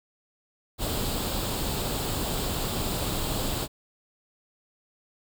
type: noise with comb filter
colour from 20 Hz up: pink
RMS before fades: -29 dBFS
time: 0.78-3.68 s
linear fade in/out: 50 ms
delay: 0.25 ms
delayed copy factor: +0.55
effects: none